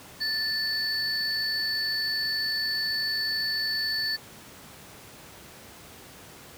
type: tone pair together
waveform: triangle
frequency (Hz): 1760 / 4474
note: A6 / C#8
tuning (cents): 0 / +15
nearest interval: octave + major third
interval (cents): 1615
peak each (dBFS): -29 / -26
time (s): 0.2-4.17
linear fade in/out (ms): 20
effects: pink hiss -47 dBFS RMS until 6.57 s + high-pass 80 Hz 12 dB/octave